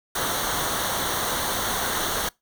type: noise with comb filter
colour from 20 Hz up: pink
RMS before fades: -26 dBFS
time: 0.15-2.29 s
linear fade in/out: 5 ms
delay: 0.4 ms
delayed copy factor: -0.7
effects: noise-tail reverb RT60 0.2 s tail -24 dB re dry